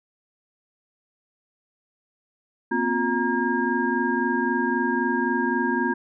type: tone cluster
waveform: sine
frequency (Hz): 238.2 / 262 / 353.8 / 938 / 1620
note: A#3 / C4 / F4 / A#5 / G#6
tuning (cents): +38 / +2 / +23 / +11 / -43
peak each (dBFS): -27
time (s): 2.71-5.94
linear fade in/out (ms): 10
effects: none